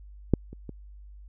clicks, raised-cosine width 3 ms, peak -6 / -29 / -24 dBFS, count 3, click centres 0.337 / 0.53 / 0.693 s, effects added 50 Hz sine -44 dBFS peak until 1.28 s

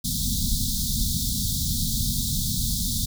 pink band-stop noise, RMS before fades -25 dBFS, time 0.04-3.06 s, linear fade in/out 10 ms, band 250 to 3500 Hz, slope 96 dB/octave, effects none

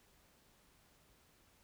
silence, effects pink hiss -69 dBFS RMS until 1.63 s

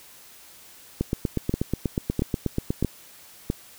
two click trains, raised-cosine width 3 ms, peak -10 / -10 dBFS, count 16 / 4, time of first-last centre 1.01-2.826 / 1.54-3.501 s, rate 8.26 / 1.53 Hz, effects white hiss -49 dBFS RMS until 3.78 s

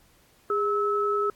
sine tone pair together, 409.5 / 1298.8 Hz, G#4 / E6, -24 / -26 cents, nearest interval octave + minor sixth, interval 1998 cents, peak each -25 dBFS, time 0.5-1.3 s, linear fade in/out 2 ms, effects pink hiss -60 dBFS RMS until 1.35 s + AAC 64 kbps

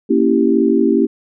sine chord, A# diminished seventh, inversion none, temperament equal, 233.1 / 277.2 / 329.6 / 392 Hz, A#3 / C#4 / E4 / G4, 0 / 0 / 0 / 0 cents, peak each -16 dBFS, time 0.09-1.07 s, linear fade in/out 20 ms, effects none

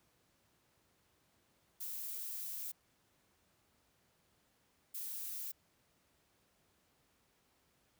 violet noise bursts at uneven times, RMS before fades -43 dBFS, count 2, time 1.8-2.72 / 4.94-5.52 s, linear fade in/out 10 ms, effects pink hiss -74 dBFS RMS until 7.99 s + high-pass 60 Hz 12 dB/octave

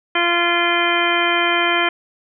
harmonic tone, 345.2 Hz, F4, 20 cents flat, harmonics 1 / 2 / 3 / 4 / 5 / 6 / 7 / 9, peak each -23 / -23 / -23 / -23 / -23 / -23 / -23 / -23 dBFS, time 0.15-1.89 s, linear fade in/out 5 ms, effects none

